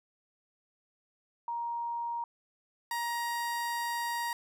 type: tone pair in turn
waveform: sine / 30% pulse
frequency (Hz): 940 / 943.8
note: A#5 / A#5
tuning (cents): +14 / +21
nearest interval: unison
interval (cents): 7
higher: second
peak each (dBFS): -32 / -29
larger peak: second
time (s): 1.48-2.24 / 2.91-4.33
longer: second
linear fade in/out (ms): 2
effects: none